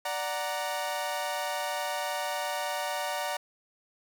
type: chord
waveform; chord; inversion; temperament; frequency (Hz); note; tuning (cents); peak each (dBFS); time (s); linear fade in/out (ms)
sawtooth; D augmented; none; equal; 587.3 / 740 / 932.3; D5 / F#5 / A#5; 0 / 0 / 0; -31; 0.05-3.37; 5
effects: none